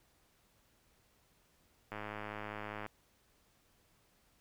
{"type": "click train", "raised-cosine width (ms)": 0.5, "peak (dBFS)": -27, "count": 100, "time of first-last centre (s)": [1.92, 2.863], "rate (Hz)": 105, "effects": ["pink hiss -71 dBFS RMS until 4.4 s"]}